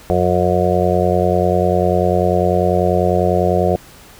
harmonic tone, 90.1 Hz, F#2, 45 cents flat, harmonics 1 / 2 / 4 / 5 / 6 / 7 / 8, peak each -20 / -20 / -20 / -20 / -20 / -20 / -20 dBFS, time 0.1-3.76 s, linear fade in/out 0 ms, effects pink hiss -42 dBFS RMS until 4.19 s

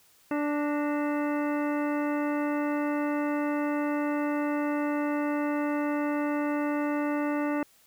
harmonic tone with a mistuned harmonic, 293.4 Hz, D4, 2 cents flat, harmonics 1 / 2 / 3 / 4 / 5 / 6 / 7 / 9, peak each -27 / -33 / -37 / -39 / -41 / -43 / -44 / -46 dBFS, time 0.31-7.63 s, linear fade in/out 2 ms, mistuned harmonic 6, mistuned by +73 cents, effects white hiss -61 dBFS RMS until 7.86 s

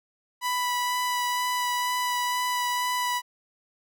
sawtooth tone with vibrato, 987.8 Hz, B5, in tune, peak -21 dBFS, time 0.41-3.22 s, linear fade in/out 50 ms, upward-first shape sine, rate 2.1 Hz, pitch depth 10 cents each way, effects none

